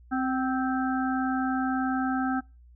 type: harmonic tone with a mistuned harmonic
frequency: 261.6 Hz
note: C4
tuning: in tune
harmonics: 1 / 3 / 5 / 6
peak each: -26 / -31 / -34 / -35 dBFS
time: 0.11-2.41 s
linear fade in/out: 20 ms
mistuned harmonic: 3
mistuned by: -31 cents
effects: noise-tail reverb RT60 0.3 s tail -25 dB re dry + added 60 Hz sine -50 dBFS peak until 2.75 s